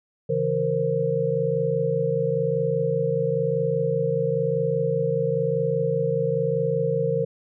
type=tone cluster; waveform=sine; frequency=135.9 / 160.9 / 465 / 526 Hz; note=C#3 / E3 / A#4 / C5; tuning=-34 / -42 / -4 / +9 cents; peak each=-29 / -28 / -23 / -27 dBFS; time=0.29-7.25 s; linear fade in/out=10 ms; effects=none